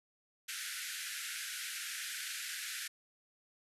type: band-pass noise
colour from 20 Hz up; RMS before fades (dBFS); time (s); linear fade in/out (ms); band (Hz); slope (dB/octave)
pink; -42; 0.48-2.88; 10; 1400 to 13000; 96
effects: none

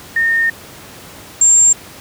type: tone pair in turn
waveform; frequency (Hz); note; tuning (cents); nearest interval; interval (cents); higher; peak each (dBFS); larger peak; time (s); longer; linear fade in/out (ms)
sine; 1830 / 7397; A#6 / A#8; -32 / -14; 2 octaves; 2418; second; -11 / -6; second; 0.16-0.5 / 1.41-1.73; first; 5
effects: pink hiss -36 dBFS RMS until 2 s + high-pass 80 Hz 12 dB/octave

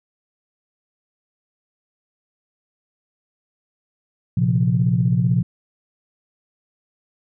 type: chord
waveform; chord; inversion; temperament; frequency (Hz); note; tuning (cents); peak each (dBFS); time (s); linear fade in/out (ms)
sine; Bb suspended second; none; equal with one note detuned; 116.54 / 132.33 / 174.61; Bb2 / C3 / F3; 0 / +20 / 0; -19; 4.37-5.43; 5
effects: tanh soft clip ceiling -5 dBFS

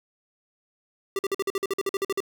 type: tone bursts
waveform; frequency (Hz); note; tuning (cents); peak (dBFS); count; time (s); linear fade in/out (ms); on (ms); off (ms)
square; 391.7; G4; -1; -24; 14; 1.16-2.204; 2; 30; 48
effects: none

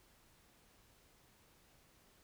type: silence
effects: pink hiss -68 dBFS RMS until 2.23 s

